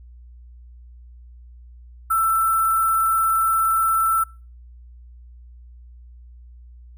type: tone with sample-and-hold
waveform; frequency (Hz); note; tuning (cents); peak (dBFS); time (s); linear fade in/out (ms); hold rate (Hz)
sine; 1333; E6; +19; -16; 2.1-4.24; 10; 11025
effects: noise-tail reverb RT60 0.4 s tail -26 dB re dry + added 60 Hz sine -41 dBFS peak until 6.97 s